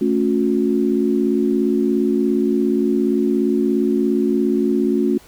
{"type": "chord", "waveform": "sine", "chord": "F# minor", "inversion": "first", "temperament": "equal with one note detuned", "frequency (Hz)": [220, 277.2, 360.5], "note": ["A3", "C#4", "F#4"], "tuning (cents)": [0, 0, -45], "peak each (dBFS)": -19, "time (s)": [0.01, 5.18], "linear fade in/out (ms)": 5, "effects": ["pink hiss -47 dBFS RMS until 5.27 s"]}